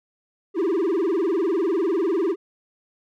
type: tone with vibrato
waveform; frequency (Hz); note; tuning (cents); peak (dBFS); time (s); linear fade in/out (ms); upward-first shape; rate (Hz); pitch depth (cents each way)
triangle; 360; F#4; -47; -17; 0.54-2.36; 50; sine; 20; 220
effects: none